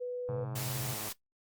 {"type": "tone", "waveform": "sine", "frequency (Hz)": 493.9, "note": "B4", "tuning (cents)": 0, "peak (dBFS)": -34, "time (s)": [0, 0.45], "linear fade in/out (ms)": 20}
{"type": "tone with vibrato", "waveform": "sine", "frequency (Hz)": 128.6, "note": "C3", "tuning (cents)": -30, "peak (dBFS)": -36, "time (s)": [0.29, 0.94], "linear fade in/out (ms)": 5, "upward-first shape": "square", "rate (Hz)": 13, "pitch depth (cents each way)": 68}
{"type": "click train", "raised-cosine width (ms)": 1, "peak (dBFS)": -31, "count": 86, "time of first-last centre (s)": [0.29, 1.084], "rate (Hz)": 107}
{"type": "noise", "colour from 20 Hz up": "white", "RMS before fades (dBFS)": -39, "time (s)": [0.55, 1.13], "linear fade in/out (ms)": 10}
{"effects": ["noise-tail reverb RT60 0.1 s tail -17 dB re dry", "Opus 48 kbps"]}